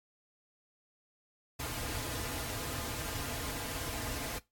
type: noise with comb filter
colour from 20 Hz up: pink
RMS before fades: -38 dBFS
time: 1.59-4.39 s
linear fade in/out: 10 ms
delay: 5.3 ms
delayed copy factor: -0.75
effects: noise-tail reverb RT60 0.2 s tail -20 dB re dry + AAC 64 kbps